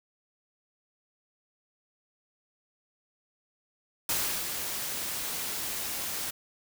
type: noise with ADSR envelope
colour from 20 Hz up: white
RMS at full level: -28 dBFS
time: 4.09-6.31 s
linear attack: 3 ms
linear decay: 340 ms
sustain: -6 dB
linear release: 11 ms
effects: none